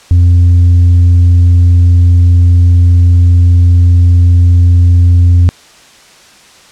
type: tone with tanh clipping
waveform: sine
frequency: 87.5 Hz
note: F2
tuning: 4 cents sharp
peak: -3 dBFS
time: 0.11-5.49 s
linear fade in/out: 0 ms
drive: 2 dB
effects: white hiss -39 dBFS RMS until 6.71 s + low-pass 7000 Hz 12 dB/octave